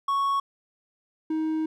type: tone pair in turn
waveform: triangle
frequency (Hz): 1108.7 / 315.3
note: C#6 / D#4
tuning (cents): 0 / +23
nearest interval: octave + minor seventh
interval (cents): 2177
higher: first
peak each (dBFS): -20 / -22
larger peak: first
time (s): 0.08-0.4 / 1.3-1.66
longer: second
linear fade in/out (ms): 5
effects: none